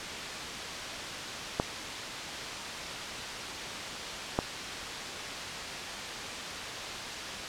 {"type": "clicks", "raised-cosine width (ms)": 1, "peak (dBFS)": -11, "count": 2, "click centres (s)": [1.599, 4.389], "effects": ["white hiss -36 dBFS RMS until 7.48 s", "low-pass 5000 Hz 12 dB/octave"]}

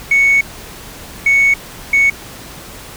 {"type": "tone bursts at uneven times", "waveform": "sine", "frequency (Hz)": 2219, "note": "C#7", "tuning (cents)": 1, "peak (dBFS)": -6, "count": 3, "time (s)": [[0.11, 0.41], [1.26, 1.54], [1.93, 2.1]], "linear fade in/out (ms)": 5, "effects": ["tanh soft clip ceiling -5 dBFS", "pink hiss -33 dBFS RMS until 2.96 s"]}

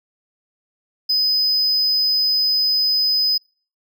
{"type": "tone", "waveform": "triangle", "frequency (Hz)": 5020, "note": "D#8", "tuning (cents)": 15, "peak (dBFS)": -14, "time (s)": [1.09, 3.38], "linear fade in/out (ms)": 10, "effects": ["noise-tail reverb RT60 0.4 s tail -25 dB re dry"]}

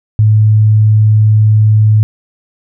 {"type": "tone", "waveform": "sine", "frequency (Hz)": 107.5, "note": "A2", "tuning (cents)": -40, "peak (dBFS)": -4, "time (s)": [0.19, 2.03], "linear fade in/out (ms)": 0, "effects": []}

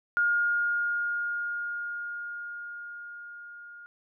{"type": "tone with level ramp", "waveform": "sine", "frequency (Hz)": 1421, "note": "F6", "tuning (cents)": 30, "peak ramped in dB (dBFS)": [-21, -44], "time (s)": [0.17, 3.86], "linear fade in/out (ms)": 0, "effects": []}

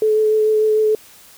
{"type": "tone with vibrato", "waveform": "sine", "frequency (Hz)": 431.7, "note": "A4", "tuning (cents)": -33, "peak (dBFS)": -12, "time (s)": [0.02, 0.95], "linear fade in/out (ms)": 2, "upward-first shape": "triangle", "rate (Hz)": 6.7, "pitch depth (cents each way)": 15, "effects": ["white hiss -45 dBFS RMS until 1.37 s"]}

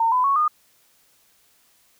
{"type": "tone with pitch steps", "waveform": "sine", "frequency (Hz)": [911, 1005, 1108.7, 1223.1], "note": ["A#5", "B5", "C#6", "D#6"], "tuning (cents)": [-40, 30, 0, -30], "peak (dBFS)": -16, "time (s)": [0, 0.48], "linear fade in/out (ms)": 5, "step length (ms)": 120, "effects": ["white hiss -60 dBFS RMS until 1.99 s"]}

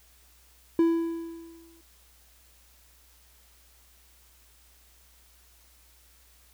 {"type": "tone with exponential decay", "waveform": "triangle", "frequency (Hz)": 332.4, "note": "E4", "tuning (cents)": 15, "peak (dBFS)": -15, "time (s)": [0.79, 1.81], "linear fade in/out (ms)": 2, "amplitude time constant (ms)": 220, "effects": ["added 60 Hz sine -60 dBFS peak until 6.53 s", "white hiss -60 dBFS RMS until 6.53 s"]}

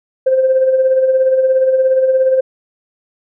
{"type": "tone with tremolo", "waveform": "sine", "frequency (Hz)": 523, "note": "C5", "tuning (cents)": -1, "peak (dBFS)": -6, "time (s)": [0.26, 2.41], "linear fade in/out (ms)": 10, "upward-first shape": "sine", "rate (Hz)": 17, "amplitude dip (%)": 50, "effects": ["tanh soft clip ceiling -4 dBFS"]}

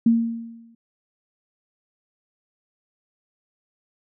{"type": "tone with exponential decay", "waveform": "sine", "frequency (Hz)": 230.3, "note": "A#3", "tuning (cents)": -21, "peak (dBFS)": -11, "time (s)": [0.06, 0.75], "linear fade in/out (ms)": 5, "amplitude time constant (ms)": 150, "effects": []}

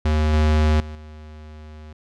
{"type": "tone with level steps", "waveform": "square", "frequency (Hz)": 76.8, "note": "D#2", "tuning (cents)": -22, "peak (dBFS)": [-17, -15, -32, -38], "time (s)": [0.05, 1.93], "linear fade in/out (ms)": 5, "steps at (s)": [0.33, 0.8, 0.95], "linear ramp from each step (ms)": 2, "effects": ["low-pass 5000 Hz 12 dB/octave"]}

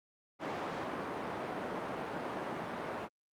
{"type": "band-pass noise", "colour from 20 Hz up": "white", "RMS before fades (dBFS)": -39, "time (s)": [0.39, 3.09], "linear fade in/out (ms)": 50, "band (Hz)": [160, 970], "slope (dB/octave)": 12, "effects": ["Opus 48 kbps"]}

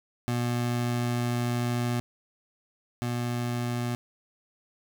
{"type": "tone pair in turn", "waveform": "25% pulse", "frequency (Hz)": [120.9, 120.9], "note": ["B2", "B2"], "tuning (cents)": [-36, -36], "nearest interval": "unison", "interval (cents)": 0, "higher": "neither", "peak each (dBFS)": [-22, -24], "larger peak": "first", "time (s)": [[0.28, 2], [3.02, 3.95]], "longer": "first", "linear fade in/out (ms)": 0, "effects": []}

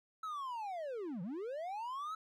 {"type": "linear two-way sweep", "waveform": "triangle", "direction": "down then up", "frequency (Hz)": [1318.5, 159.7, 1318.5], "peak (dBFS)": -37, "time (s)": [0.23, 2.15], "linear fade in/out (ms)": 5, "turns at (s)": 1.22, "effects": []}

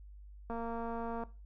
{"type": "click train", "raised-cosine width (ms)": 1, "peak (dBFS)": -27, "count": 171, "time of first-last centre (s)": [0.5, 1.236], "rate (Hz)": 231, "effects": ["noise-tail reverb RT60 0.3 s tail -17 dB re dry", "added 50 Hz sine -49 dBFS peak until 1.45 s"]}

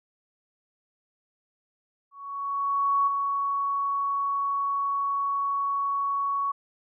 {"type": "tone with ADSR envelope", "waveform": "sine", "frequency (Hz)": 1117, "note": "C#6", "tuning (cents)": 13, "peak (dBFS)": -19, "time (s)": [2.11, 6.52], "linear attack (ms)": 960, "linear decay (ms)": 12, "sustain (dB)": -5, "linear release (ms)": 10, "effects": []}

